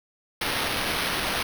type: noise with sample-and-hold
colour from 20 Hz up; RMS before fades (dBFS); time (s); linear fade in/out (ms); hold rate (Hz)
blue; -27; 0.41-1.43; 5; 7350
effects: none